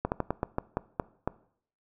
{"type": "slowing click train", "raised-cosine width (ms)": 1, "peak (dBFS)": -13, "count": 9, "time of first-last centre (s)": [0.05, 1.276], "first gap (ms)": 69, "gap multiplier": 1.22, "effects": ["noise-tail reverb RT60 0.6 s tail -20 dB re dry"]}